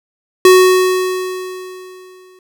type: tone with exponential decay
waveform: square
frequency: 370 Hz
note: F#4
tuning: in tune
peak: -3 dBFS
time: 0.45-2.39 s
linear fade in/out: 2 ms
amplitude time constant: 420 ms
effects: none